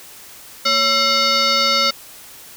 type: tone with frequency modulation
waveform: sine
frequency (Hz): 2920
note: F#7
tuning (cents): -24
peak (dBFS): -13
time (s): 0.65-1.91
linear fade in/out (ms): 10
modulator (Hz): 788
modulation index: 2.9
effects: white hiss -40 dBFS RMS until 2.56 s